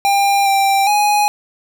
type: tone with pitch steps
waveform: square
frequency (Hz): 798 / 786 / 831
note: G5 / G5 / G#5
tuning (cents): +31 / +4 / +1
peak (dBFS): -12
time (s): 0.05-1.28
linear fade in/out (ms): 0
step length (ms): 410
effects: none